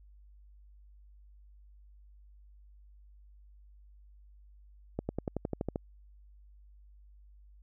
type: accelerating click train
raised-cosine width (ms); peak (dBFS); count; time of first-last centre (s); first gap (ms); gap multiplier
2; -19; 10; 4.99-5.759; 100; 0.96
effects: added 50 Hz sine -54 dBFS peak until 7.62 s